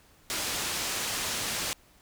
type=low-pass noise; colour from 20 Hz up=white; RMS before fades=-32 dBFS; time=0.3-1.73 s; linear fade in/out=0 ms; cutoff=7800 Hz; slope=12 dB/octave; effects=pink hiss -60 dBFS RMS until 2.01 s